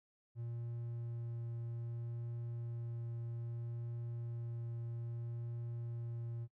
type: tone with vibrato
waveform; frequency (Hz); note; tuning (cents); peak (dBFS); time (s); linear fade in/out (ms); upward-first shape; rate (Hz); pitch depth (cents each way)
triangle; 117.5; A#2; +14; -38; 0.35-6.48; 50; triangle; 0.62; 8
effects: noise-tail reverb RT60 0.1 s tail -24 dB re dry